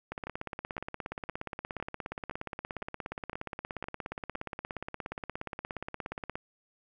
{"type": "two click trains", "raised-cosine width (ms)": 0.5, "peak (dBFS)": [-23, -21], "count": [9, 107], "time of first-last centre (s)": [[0.27, 4.352], [0.12, 6.355]], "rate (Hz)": [1.96, 17], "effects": []}